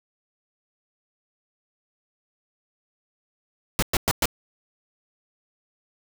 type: noise bursts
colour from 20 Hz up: pink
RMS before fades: -21 dBFS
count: 4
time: 3.79-4.256 s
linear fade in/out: 0 ms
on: 34 ms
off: 110 ms
effects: none